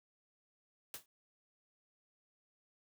white noise with exponential decay, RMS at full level -41 dBFS, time 0.94-1.06 s, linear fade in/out 1 ms, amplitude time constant 26 ms, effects none

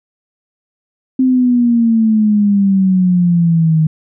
sine exponential sweep, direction down, 261.6 to 155.56 Hz, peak -8 dBFS, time 1.19-3.87 s, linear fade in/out 5 ms, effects none

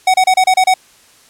square tone bursts, 748 Hz, F#5, 19 cents sharp, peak -8 dBFS, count 7, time 0.07-0.74 s, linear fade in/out 5 ms, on 70 ms, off 30 ms, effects white hiss -47 dBFS RMS until 1.29 s + low-pass 10000 Hz 12 dB/octave

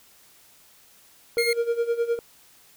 triangle tone with tremolo, 468.3 Hz, A#4, 8 cents sharp, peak -17 dBFS, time 1.37-2.19 s, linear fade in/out 0 ms, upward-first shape sine, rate 9.7 Hz, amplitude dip 80%
30% pulse tone, 2142 Hz, C7, 40 cents sharp, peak -21 dBFS, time 1.38-1.53 s, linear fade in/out 2 ms
effects white hiss -55 dBFS RMS until 2.76 s

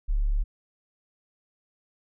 sine tone, 35.84 Hz, D1, 41 cents flat, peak -21 dBFS, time 0.08-0.44 s, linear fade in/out 20 ms, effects none

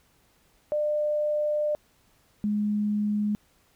sine tone pair in turn, 599 / 208.7 Hz, D5 / G#3, +34 / +9 cents, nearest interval octave + tritone, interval 1825 cents, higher first, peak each -23 dBFS, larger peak neither, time 0.72-1.75 / 2.44-3.35 s, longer first, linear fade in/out 0 ms, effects pink hiss -64 dBFS RMS until 3.75 s

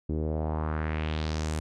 sawtooth tone with low-pass filter sweep, 77.78 Hz, D#2, in tune, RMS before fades -30 dBFS, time 0.09-1.6 s, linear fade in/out 5 ms, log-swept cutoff 330 to 9600 Hz, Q 2.3, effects none

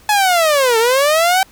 sawtooth linear two-way sweep, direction down then up, 855 to 440 to 776 Hz, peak -7 dBFS, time 0.09-1.43 s, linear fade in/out 2 ms, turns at 0.78 s, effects pink hiss -47 dBFS RMS until 1.51 s

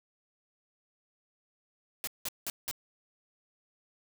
white noise bursts, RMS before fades -35 dBFS, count 4, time 2.04-2.712 s, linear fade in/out 0 ms, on 33 ms, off 180 ms, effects none

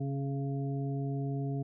harmonic tone with a mistuned harmonic, 137.9 Hz, C#3, 9 cents flat, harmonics 1 / 2 / 3 / 5, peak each -32 / -38 / -42 / -46 dBFS, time 0-1.63 s, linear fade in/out 10 ms, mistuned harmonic 3, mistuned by +16 cents, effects none

